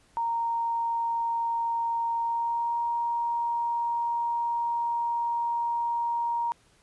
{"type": "tone with pitch glide", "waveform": "sine", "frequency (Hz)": [928, 939.3], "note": ["A#5", "A#5"], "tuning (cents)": [-8, 13], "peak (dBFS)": -25, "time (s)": [0.17, 6.52], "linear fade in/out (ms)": 0, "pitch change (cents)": 21, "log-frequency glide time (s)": [2.2, 2.78], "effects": ["pink hiss -62 dBFS RMS until 6.82 s", "resampled to 24000 Hz"]}